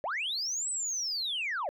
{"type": "linear two-way sweep", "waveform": "sine", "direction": "up then down", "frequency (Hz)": [523.3, 8130, 523.3], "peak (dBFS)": -29, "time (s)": [0.04, 1.69], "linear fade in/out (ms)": 0, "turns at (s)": 0.7, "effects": ["tanh soft clip ceiling -27 dBFS"]}